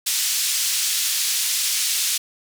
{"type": "band-pass noise", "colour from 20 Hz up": "white", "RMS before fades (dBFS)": -22, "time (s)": [0.06, 2.18], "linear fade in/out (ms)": 10, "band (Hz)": [3000, 9100], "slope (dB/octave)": 12, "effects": []}